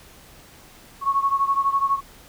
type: beating tone pair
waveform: sine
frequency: 1100 / 1112 Hz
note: C#6 / C#6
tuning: -14 / +5 cents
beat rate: 12 Hz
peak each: -20 / -23 dBFS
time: 1.01-2.01 s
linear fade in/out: 50 ms
effects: pink hiss -48 dBFS RMS until 2.28 s